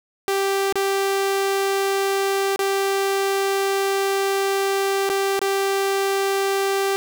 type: tone with dropouts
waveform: sawtooth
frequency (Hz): 392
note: G4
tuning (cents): 0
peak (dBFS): -15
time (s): 0.28-6.96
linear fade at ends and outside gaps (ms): 0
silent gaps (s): 0.725-0.756 / 2.56-2.592 / 5.092-5.099 / 5.392-5.416
effects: none